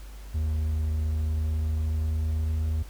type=tone with pitch glide; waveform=triangle; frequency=77.78 to 78.91 Hz; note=D#2 to D#2; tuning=0 to +25 cents; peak=-22 dBFS; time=0.34-2.83 s; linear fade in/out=10 ms; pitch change=+25 cents; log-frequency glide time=1.04-2.66 s; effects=added 50 Hz sine -39 dBFS peak until 2.89 s + pink hiss -52 dBFS RMS until 2.89 s